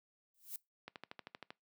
violet noise with exponential growth, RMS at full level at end -40 dBFS, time 0.34-0.56 s, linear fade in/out 2 ms, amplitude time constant 46 ms
click train, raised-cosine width 0.3 ms, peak -30 dBFS, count 9, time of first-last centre 0.88-1.505 s, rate 12.8 Hz
effects noise-tail reverb RT60 0.2 s tail -23 dB re dry + high-pass 150 Hz 12 dB/octave

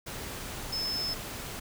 sine tone in noise, 5230 Hz, E8, 15 cents flat, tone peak -30 dBFS, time 0.72-1.14 s, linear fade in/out 10 ms, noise pink, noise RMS -39 dBFS, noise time 0.06-1.6 s, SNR +6 dB, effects none

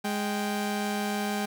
sawtooth tone pair together, 207.6 / 783.8 Hz, G#3 / G5, 0 / 0 cents, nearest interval octave + major seventh, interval 2300 cents, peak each -25 / -29 dBFS, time 0.04-1.46 s, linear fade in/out 10 ms, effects none

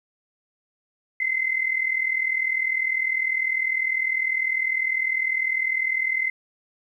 sine tone pair together, 2053 / 2093 Hz, C7 / C7, -33 / 0 cents, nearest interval unison, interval 33 cents, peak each -23 / -26 dBFS, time 1.2-6.3 s, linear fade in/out 5 ms, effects 10-bit

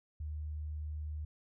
sine tone, 76 Hz, D#2, 40 cents flat, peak -37 dBFS, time 0.2-1.25 s, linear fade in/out 5 ms, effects none

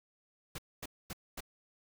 pink noise bursts, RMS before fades -42 dBFS, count 4, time 0.55-1.406 s, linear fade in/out 5 ms, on 34 ms, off 240 ms, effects none

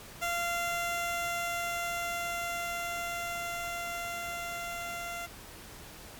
15% pulse tone with level ramp, 690 Hz, F5, 21 cents flat, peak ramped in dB -23 to -30 dBFS, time 0.21-5.27 s, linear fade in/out 20 ms, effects pink hiss -48 dBFS RMS until 6.19 s + MP3 96 kbps

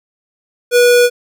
square tone, 486.1 Hz, B4, 28 cents flat, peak -7 dBFS, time 0.71-1.1 s, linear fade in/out 50 ms, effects none

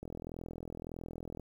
click train, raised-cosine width 2 ms, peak -29 dBFS, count 58, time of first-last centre 0.03-1.397 s, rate 41.7 Hz, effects 10-bit

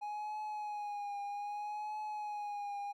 triangle tone with vibrato, 830.6 Hz, G#5, in tune, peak -36 dBFS, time 0.01-2.93 s, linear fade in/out 20 ms, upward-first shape triangle, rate 0.63 Hz, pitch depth 48 cents each way, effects none

